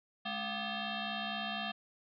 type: tone with frequency modulation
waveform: sine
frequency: 1244.5 Hz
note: D#6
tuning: in tune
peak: -35 dBFS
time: 0.25-1.72 s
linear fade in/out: 10 ms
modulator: 485 Hz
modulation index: 5
effects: none